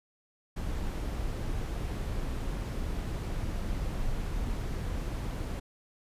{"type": "noise", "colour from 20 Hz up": "brown", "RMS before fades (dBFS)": -33, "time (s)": [0.56, 5.6], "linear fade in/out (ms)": 10, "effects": ["resampled to 32000 Hz"]}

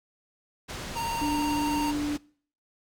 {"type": "low-pass noise", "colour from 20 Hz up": "pink", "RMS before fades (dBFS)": -37, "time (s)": [0.68, 2.18], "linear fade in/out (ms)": 20, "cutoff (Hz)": 7700, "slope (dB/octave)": 12}
{"type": "tone with vibrato", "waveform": "square", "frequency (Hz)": 925, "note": "A#5", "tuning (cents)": -14, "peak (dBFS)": -30, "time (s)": [0.95, 1.92], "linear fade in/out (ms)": 20, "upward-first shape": "triangle", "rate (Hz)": 18, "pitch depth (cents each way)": 33}
{"type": "tone", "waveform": "sine", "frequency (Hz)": 293.7, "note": "D4", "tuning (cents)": 0, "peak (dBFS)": -26, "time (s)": [1.21, 2.17], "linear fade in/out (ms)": 10}
{"effects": ["noise-tail reverb RT60 0.5 s tail -23 dB re dry"]}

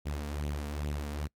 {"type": "tone with flanger", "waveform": "sawtooth", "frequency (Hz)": 73.42, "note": "D2", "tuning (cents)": 0, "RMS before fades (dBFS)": -35, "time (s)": [0.05, 1.28], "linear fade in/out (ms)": 20, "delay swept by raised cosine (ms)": [0.29, 4.39], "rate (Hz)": 2.4, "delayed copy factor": 0.6, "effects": ["noise-tail reverb RT60 0.1 s tail -25 dB re dry", "MP3 96 kbps"]}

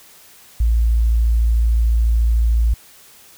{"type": "tone", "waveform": "sine", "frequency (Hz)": 56.9, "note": "A#1", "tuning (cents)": -41, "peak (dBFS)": -12, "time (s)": [0.6, 2.74], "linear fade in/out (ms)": 5, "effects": ["white hiss -46 dBFS RMS until 3.37 s"]}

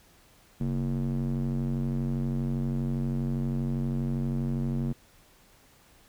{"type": "tone with band-pass filter", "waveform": "square", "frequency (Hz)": 46.25, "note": "F#1", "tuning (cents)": 0, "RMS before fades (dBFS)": -29, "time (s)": [0.6, 4.93], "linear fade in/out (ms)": 10, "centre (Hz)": 190, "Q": 2.9, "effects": ["pink hiss -59 dBFS RMS until 6.08 s"]}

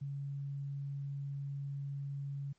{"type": "tone", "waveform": "sine", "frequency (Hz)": 140, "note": "C#3", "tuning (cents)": 18, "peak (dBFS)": -37, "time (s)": [0.01, 2.53], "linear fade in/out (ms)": 10, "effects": ["pink hiss -75 dBFS RMS until 2.58 s", "MP3 32 kbps"]}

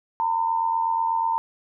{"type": "tone pair together", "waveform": "sine", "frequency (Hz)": [911.8, 1000], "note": ["A#5", "B5"], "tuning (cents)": [-39, 21], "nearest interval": "major second", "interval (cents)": 160, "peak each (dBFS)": [-21, -28], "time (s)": [0.2, 1.38], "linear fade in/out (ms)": 0, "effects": []}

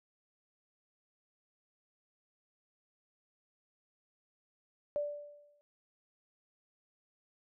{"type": "tone with exponential decay", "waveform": "sine", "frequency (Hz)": 585, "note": "D5", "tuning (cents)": -7, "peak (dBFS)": -29, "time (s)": [4.96, 5.61], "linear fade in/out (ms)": 0, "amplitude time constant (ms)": 140, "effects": []}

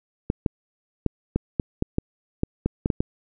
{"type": "clicks", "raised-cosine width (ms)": 3, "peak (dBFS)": -8, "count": 12, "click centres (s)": [0.301, 0.462, 1.063, 1.36, 1.598, 1.824, 1.984, 2.434, 2.66, 2.859, 2.902, 3.005], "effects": []}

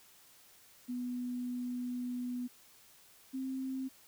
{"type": "tone pair in turn", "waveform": "sine", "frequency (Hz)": [246.9, 263.4], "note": ["B3", "C4"], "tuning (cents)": [0, 12], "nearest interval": "minor second", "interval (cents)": 112, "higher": "second", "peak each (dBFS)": [-35, -35], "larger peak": "neither", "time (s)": [[0.88, 2.48], [3.33, 3.89]], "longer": "first", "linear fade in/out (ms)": 20, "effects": ["white hiss -61 dBFS RMS until 4.07 s"]}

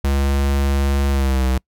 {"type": "tone with pitch glide", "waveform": "square", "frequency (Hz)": [69.3, 64.66], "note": ["C#2", "C2"], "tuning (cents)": [0, -20], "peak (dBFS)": -16, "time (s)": [0.04, 1.58], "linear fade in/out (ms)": 5, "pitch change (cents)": -120, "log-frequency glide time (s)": [1.1, 1.46], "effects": ["noise-tail reverb RT60 0.1 s tail -26 dB re dry"]}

